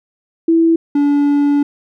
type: tone pair in turn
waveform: sine / triangle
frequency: 329.6 / 287.4 Hz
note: E4 / D4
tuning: 0 / -37 cents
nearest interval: major second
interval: 237 cents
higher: first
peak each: -8 dBFS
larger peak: neither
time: 0.48-0.76 / 0.95-1.63 s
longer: second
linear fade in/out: 5 ms
effects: none